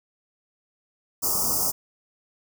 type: band-stop noise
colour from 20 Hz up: white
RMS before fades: -24 dBFS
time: 1.22-1.72 s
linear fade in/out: 20 ms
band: 1300 to 4900 Hz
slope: 96 dB/octave
effects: none